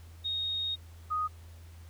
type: tone pair in turn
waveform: sine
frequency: 3729 / 1244.4 Hz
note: A#7 / D#6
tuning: 0 / 0 cents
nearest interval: octave + perfect fifth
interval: 1900 cents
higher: first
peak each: -30 / -28 dBFS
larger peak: second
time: 0.24-0.76 / 1.1-1.28 s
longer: first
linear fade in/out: 20 ms
effects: added 83 Hz sine -47 dBFS peak until 1.89 s + pink hiss -60 dBFS RMS until 1.89 s